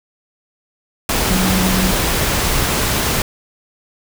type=tone in noise; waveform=sine; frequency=186.4 Hz; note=F#3; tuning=13 cents sharp; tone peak=-16 dBFS; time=1.3-1.91 s; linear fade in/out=2 ms; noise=pink; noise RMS=-17 dBFS; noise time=1.09-3.22 s; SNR=-2 dB; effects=none